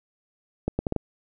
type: accelerating click train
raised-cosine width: 2 ms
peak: -11 dBFS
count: 5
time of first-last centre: 0.68-0.963 s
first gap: 110 ms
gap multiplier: 0.71
effects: none